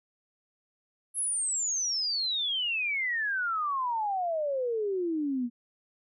sine exponential sweep, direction down, 11000 to 233.1 Hz, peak -27 dBFS, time 1.14-5.5 s, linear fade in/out 50 ms, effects none

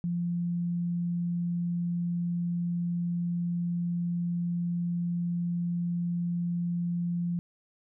sine tone, 173.2 Hz, F3, 14 cents flat, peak -27 dBFS, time 0.04-7.39 s, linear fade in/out 0 ms, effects none

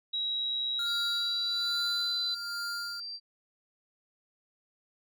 sine tone with pitch glide, 3857 to 4016 Hz, B7 to B7, -42 to +28 cents, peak -29 dBFS, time 0.13-2.35 s, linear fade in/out 10 ms, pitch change +70 cents, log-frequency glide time 0.81-2.06 s
square tone with tremolo, 1400 Hz, F6, 4 cents sharp, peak -35 dBFS, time 0.79-3 s, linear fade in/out 2 ms, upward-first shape sine, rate 1.2 Hz, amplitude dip 70%
sine tone, 4699 Hz, D8, in tune, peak -37 dBFS, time 0.85-3.2 s, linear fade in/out 50 ms
effects none

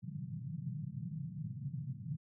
white band-pass noise, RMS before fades -42 dBFS, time 0.02-2.17 s, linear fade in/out 20 ms, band 120 to 170 Hz, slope 48 dB/octave, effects none

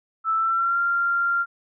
sine tone with pitch glide, 1318.5 to 1387.3 Hz, E6 to F6, 0 to -12 cents, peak -19 dBFS, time 0.24-1.46 s, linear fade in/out 50 ms, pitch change +88 cents, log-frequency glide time 0.35-0.79 s, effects none

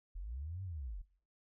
sine linear two-way sweep, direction up then down, 38.89 to 98 to 38.89 Hz, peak -40 dBFS, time 0.15-1.02 s, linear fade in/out 10 ms, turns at 0.63 s, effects noise-tail reverb RT60 0.5 s tail -20 dB re dry

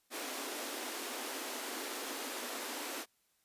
pink high-pass noise, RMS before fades -41 dBFS, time 0.1-3.06 s, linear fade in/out 50 ms, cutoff 240 Hz, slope 96 dB/octave, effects white hiss -75 dBFS RMS until 3.44 s + resampled to 32000 Hz

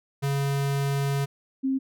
square / sine tone pair in turn, 139.5 / 266.4 Hz, C#3 / C4, +11 / +31 cents, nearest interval major seventh, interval 1120 cents, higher second, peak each -24 / -22 dBFS, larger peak second, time 0.22-1.26 / 1.63-1.79 s, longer first, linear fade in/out 20 ms, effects none

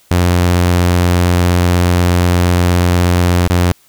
sawtooth tone with dropouts, 88.4 Hz, F2, 22 cents sharp, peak -5 dBFS, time 0.11-3.72 s, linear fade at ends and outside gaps 0 ms, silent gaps 3.475-3.5 s, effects white hiss -50 dBFS RMS until 3.88 s

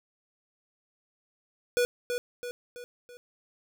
square tone with echo, 487.7 Hz, B4, 22 cents flat, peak -23 dBFS, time 1.77-1.85 s, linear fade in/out 0 ms, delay 330 ms, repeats 4, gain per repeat -6 dB, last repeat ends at 3.17 s, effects none

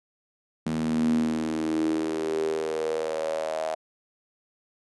sawtooth tone with high-pass filter sweep, 79.1 Hz, D#2, 29 cents sharp, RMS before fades -27 dBFS, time 0.66-3.75 s, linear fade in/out 5 ms, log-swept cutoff 200 to 660 Hz, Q 9, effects resampled to 24000 Hz

